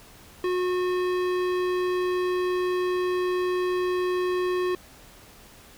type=tone with hard clipping; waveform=sine; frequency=362.9 Hz; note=F#4; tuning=34 cents flat; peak=-25 dBFS; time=0.44-4.75 s; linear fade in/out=2 ms; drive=16 dB; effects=pink hiss -50 dBFS RMS until 5.77 s